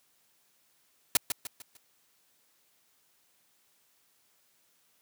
white noise with echo, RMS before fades -22 dBFS, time 1.15-1.17 s, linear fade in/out 2 ms, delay 150 ms, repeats 4, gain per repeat -8 dB, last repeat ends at 1.77 s, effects white hiss -69 dBFS RMS until 5.01 s + high-pass 100 Hz 12 dB/octave

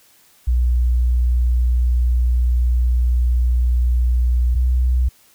sine tone pair in turn, 60.8 / 62.44 Hz, B1 / B1, -26 / +20 cents, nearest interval unison, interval 46 cents, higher second, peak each -13 dBFS, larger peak neither, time 0.47-4.55 / 4.55-5.09 s, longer first, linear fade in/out 10 ms, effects white hiss -53 dBFS RMS until 5.34 s

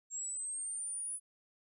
sine linear sweep, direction up, 7459 to 9956 Hz, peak -37 dBFS, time 0.1-1.2 s, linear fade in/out 50 ms, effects none

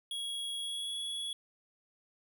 square tone with pitch glide, 3322 to 3370 Hz, G#7 to G#7, 0 to +25 cents, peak -36 dBFS, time 0.11-1.33 s, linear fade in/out 2 ms, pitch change +25 cents, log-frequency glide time 0.59-0.97 s, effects none

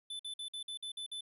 square tone bursts, 3511 Hz, A7, 4 cents flat, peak -40 dBFS, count 8, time 0.1-1.209 s, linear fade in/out 5 ms, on 94 ms, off 51 ms, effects resampled to 32000 Hz

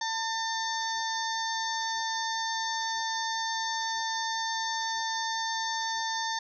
harmonic tone, 899 Hz, A5, 37 cents sharp, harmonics 1 / 2 / 4 / 5 / 6 / 7, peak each -32 / -35 / -38 / -39 / -40 / -40 dBFS, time 0.01-6.39 s, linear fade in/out 5 ms, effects none

